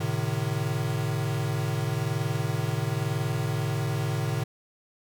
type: chord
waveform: square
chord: A diminished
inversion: none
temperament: equal with one note detuned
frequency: 110 / 130.81 / 152.01 Hz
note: A2 / C3 / Eb3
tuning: 0 / 0 / -40 cents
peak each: -31 dBFS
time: 0-4.44 s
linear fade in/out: 10 ms
effects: none